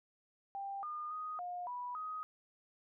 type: tone with pitch steps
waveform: sine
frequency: 791 / 1216 / 1246 / 713 / 982 / 1255 Hz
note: G5 / D#6 / D#6 / F5 / B5 / D#6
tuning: +15 / -40 / +2 / +36 / -10 / +15 cents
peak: -39 dBFS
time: 0.55-2.23 s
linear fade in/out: 0 ms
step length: 280 ms
effects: none